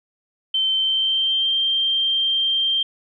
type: tone with pitch glide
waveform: sine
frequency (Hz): 3100 to 3165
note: G7 to G7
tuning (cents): -20 to +16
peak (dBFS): -17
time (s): 0.54-2.83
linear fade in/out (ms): 5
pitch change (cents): +36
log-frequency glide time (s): 0.73-1.55
effects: none